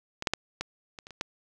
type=clicks; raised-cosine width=0.2 ms; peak=-17 / -7 / -8 / -14 / -24 / -28 / -28 / -13 dBFS; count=8; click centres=0.224 / 0.272 / 0.336 / 0.61 / 0.988 / 1.069 / 1.107 / 1.211 s; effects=none